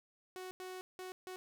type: tone bursts at uneven times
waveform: sawtooth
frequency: 370 Hz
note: F#4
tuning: in tune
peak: -40 dBFS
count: 4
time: 0.36-0.51 / 0.6-0.81 / 0.99-1.12 / 1.27-1.36 s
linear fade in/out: 0 ms
effects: none